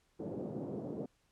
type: band-pass noise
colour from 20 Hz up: white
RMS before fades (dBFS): -41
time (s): 0.19-1.06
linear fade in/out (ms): 5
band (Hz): 120 to 480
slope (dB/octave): 24
effects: pink hiss -74 dBFS RMS until 1.31 s + low-pass 10000 Hz 12 dB/octave